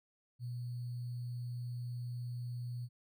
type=tone with sample-and-hold; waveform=sine; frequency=121.8 Hz; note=B2; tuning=24 cents flat; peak=-38 dBFS; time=0.39-2.89 s; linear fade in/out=50 ms; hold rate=4410 Hz; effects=none